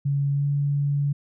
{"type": "tone with pitch glide", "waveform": "sine", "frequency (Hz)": [140.8, 142.77], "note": ["C#3", "D3"], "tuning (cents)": [27, -49], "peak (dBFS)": -20, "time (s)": [0.05, 1.13], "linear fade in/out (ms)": 10, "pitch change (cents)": 24, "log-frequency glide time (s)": [0.32, 0.45], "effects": []}